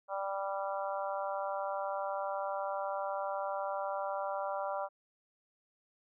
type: harmonic tone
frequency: 196 Hz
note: G3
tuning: in tune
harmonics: 3 / 4 / 5 / 6 / 7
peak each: -37 / -39 / -41 / -43 / -44 dBFS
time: 0.08-4.89 s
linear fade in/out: 50 ms
effects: none